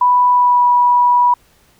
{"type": "tone with pitch glide", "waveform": "sine", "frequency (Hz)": [987.8, 975.9], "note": ["B5", "B5"], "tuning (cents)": [0, -21], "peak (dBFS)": -8, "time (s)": [0.01, 1.34], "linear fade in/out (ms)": 5, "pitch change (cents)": -21, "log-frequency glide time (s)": [0.29, 0.66], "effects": ["pink hiss -53 dBFS RMS until 1.79 s"]}